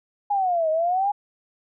sine exponential two-way sweep, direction down then up, 830.6 to 621 to 830.6 Hz, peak -19 dBFS, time 0.3-1.12 s, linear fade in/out 10 ms, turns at 0.7 s, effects none

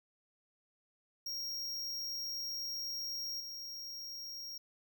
square tone with level steps, 5588 Hz, F8, in tune, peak -38 / -43 dBFS, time 1.26-4.58 s, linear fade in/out 5 ms, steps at 3.4 s, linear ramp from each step 2 ms, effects none

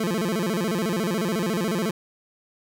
25% pulse tone with vibrato, 196 Hz, G3, in tune, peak -19 dBFS, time 0-1.91 s, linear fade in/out 5 ms, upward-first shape square, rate 14 Hz, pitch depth 210 cents each way, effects none

